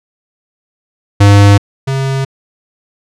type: tone pair in turn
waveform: square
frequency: 101.1 / 134.95 Hz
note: G#2 / C#3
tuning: -46 / -46 cents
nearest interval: perfect fourth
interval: 500 cents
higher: second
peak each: -3 / -13 dBFS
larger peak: first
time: 1.2-1.58 / 1.87-2.25 s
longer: neither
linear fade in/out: 10 ms
effects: low-pass 8000 Hz 12 dB/octave